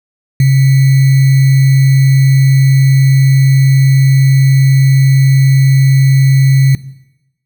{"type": "tone with sample-and-hold", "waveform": "sine", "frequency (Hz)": 134.7, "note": "C#3", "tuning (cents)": -49, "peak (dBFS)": -4, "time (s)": [0.4, 6.75], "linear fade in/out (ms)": 2, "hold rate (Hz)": 2100, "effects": ["noise-tail reverb RT60 0.9 s tail -17 dB re dry"]}